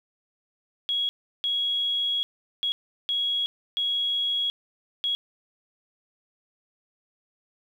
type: tone bursts at uneven times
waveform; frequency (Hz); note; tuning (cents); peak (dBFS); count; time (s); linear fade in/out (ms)
sine; 3322; G#7; 0; -23; 6; 0.89-1.09 / 1.44-2.23 / 2.63-2.72 / 3.09-3.46 / 3.77-4.5 / 5.04-5.15; 0
effects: 9-bit